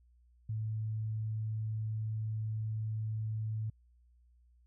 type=tone; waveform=sine; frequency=109.3 Hz; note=A2; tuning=11 cents flat; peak=-33 dBFS; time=0.49-3.7 s; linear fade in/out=5 ms; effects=added 60 Hz sine -62 dBFS peak until 4.66 s